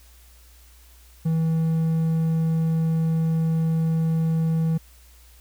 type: tone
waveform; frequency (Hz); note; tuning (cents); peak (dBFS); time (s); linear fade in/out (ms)
triangle; 161.9; E3; -31; -17; 1.25-4.78; 10
effects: added 60 Hz sine -49 dBFS peak until 5.4 s + white hiss -55 dBFS RMS until 5.4 s

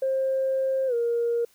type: tone with pitch glide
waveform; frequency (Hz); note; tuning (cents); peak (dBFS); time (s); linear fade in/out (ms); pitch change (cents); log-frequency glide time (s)
sine; 531 to 470.3; C5 to A#4; +25 to +15; -21; 0.02-1.45; 5; -210; 0.87-0.94
effects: tanh soft clip ceiling -17 dBFS + white hiss -61 dBFS RMS until 1.54 s

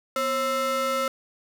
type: ring-modulated tone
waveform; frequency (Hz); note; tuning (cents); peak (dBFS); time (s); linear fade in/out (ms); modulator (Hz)
square; 392; G4; 0; -21; 0.16-1.08; 2; 930
effects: none

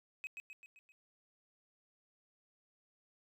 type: tone with echo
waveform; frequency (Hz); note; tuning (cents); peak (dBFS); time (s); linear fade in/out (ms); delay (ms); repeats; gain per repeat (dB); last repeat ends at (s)
triangle; 2541; D#7; +36; -37; 0.24-0.27; 0; 130; 5; -5; 0.92
effects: tanh soft clip ceiling -34 dBFS

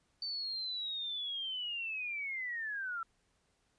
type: linear sweep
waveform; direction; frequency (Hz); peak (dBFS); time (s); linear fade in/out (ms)
sine; down; 4571 to 1328; -36; 0.22-3.03; 2
effects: pink hiss -75 dBFS RMS until 3.78 s + resampled to 22050 Hz

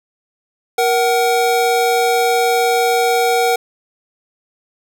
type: tone pair together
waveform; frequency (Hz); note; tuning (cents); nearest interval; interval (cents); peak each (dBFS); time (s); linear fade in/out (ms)
square; 471.6 / 753; A#4 / F#5; +20 / +30; minor sixth; 810; -16; 0.78-3.56; 5
effects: none

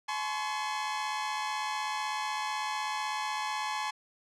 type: tone cluster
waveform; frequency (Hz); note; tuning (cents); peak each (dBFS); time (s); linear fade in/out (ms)
sawtooth; 853 / 1032 / 1108; G#5 / C6 / C#6; +46 / -24 / -1; -30 / -33 / -35; 0.08-3.91; 10
effects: low-pass 7000 Hz 12 dB/octave

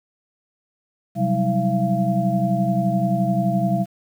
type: tone cluster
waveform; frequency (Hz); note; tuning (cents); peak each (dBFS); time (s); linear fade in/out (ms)
sine; 130.6 / 184.2 / 195.8 / 319.6 / 683; C3 / F#3 / G3 / D#4 / F5; -3 / -7 / -2 / +47 / -39; -24 / -23 / -22 / -30 / -23; 1.15-3.86; 50
effects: 8-bit

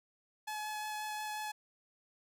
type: tone with vibrato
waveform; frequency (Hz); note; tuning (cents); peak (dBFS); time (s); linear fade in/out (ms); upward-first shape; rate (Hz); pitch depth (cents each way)
sawtooth; 852; G#5; +44; -34; 0.47-1.52; 10; sine; 5.6; 9
effects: none

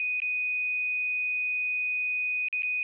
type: tone with dropouts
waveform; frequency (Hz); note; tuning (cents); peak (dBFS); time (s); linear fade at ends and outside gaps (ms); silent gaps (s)
sine; 2489; D#7; 0; -26; 0-2.83; 1; 0.202-0.219 / 2.485-2.527 / 2.622-2.632
effects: none

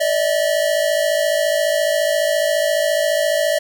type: tone pair together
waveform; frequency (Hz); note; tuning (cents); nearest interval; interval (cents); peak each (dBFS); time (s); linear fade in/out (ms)
square; 587.3 / 641.8; D5 / E5; 0 / -46; major second; 154; -19; 0-3.59; 10
effects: none

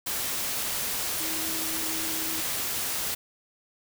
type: tone in noise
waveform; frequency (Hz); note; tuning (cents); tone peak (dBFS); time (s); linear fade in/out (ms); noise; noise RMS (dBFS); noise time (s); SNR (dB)
sine; 320.4; E4; -49; -38; 1.2-2.41; 10; white; -30; 0.06-3.15; -11
effects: none

